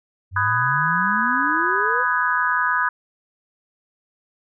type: exponential sweep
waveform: sine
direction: up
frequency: 91 to 520 Hz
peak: -26 dBFS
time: 0.31-2.05 s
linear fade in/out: 50 ms
type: chord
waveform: sine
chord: G# minor seventh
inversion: first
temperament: just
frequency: 996.7 / 1245.9 / 1495.1 / 1661.2 Hz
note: B5 / D#6 / F#6 / G#6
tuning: +16 / +2 / +18 / 0 cents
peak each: -23 dBFS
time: 0.36-2.89 s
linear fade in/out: 5 ms
effects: none